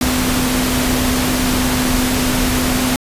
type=tone in noise; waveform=sine; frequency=252.9 Hz; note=B3; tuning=41 cents sharp; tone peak=-17 dBFS; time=0.01-2.96 s; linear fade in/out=2 ms; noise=pink; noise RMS=-18 dBFS; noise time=0.01-2.96 s; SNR=-2 dB; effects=resampled to 32000 Hz